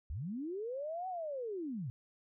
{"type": "linear two-way sweep", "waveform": "sine", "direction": "up then down", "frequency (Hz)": [56.3, 761, 108.5], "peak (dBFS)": -37, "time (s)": [0.1, 1.9], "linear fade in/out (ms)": 0, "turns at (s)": 1.08, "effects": []}